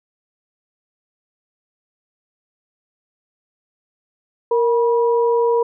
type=tone pair together; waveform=sine; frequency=466.2 / 969.2 Hz; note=A#4 / B5; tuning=0 / -33 cents; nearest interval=octave + minor second; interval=1267 cents; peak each=-14 / -21 dBFS; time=4.51-5.63 s; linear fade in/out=5 ms; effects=none